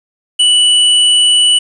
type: tone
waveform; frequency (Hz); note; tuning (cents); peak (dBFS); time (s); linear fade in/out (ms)
square; 2960; F#7; 0; -7; 0.39-1.59; 10
effects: resampled to 24000 Hz + 7-bit